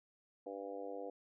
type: harmonic tone with a mistuned harmonic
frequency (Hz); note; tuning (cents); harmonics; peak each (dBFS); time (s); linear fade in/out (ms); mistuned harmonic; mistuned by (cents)
99; G2; +18; 3 / 4 / 5 / 6 / 7 / 8; -50 / -51 / -45 / -52 / -50 / -56; 0.46-1.1; 5; 8; +47
effects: none